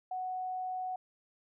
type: tone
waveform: sine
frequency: 741 Hz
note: F#5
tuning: 2 cents sharp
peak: -34 dBFS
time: 0.11-0.96 s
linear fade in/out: 5 ms
effects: none